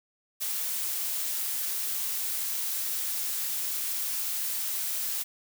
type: noise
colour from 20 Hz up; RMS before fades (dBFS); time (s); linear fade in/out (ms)
blue; -31; 0.4-5.24; 20
effects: none